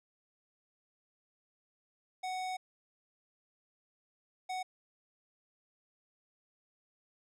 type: tone bursts at uneven times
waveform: square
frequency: 743 Hz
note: F#5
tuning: 7 cents sharp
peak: -36 dBFS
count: 2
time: 2.23-2.57 / 4.49-4.63 s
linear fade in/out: 10 ms
effects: low-pass 8000 Hz 12 dB/octave